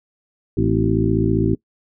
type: harmonic tone with a mistuned harmonic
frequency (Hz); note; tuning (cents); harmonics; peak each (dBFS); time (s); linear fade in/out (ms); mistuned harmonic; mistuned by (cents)
55; A1; 0; 1 / 2 / 3 / 4 / 5 / 6 / 7; -26 / -21 / -23 / -25 / -23 / -21 / -23; 0.57-1.55; 5; 5; -95
effects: noise-tail reverb RT60 0.1 s tail -22 dB re dry